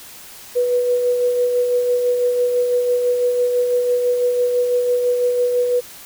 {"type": "tone with tremolo", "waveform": "sine", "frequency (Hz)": 491, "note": "B4", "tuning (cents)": -10, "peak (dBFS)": -13, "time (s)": [0.55, 5.81], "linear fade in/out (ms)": 20, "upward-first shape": "sine", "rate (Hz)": 6, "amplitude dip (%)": 35, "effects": ["white hiss -39 dBFS RMS until 6.05 s"]}